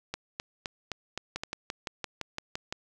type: two click trains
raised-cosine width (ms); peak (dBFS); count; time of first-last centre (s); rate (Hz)
0.2; -16 / -16; 6 / 9; 0.14-1.435 / 1.36-2.725; 3.86 / 5.86
effects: none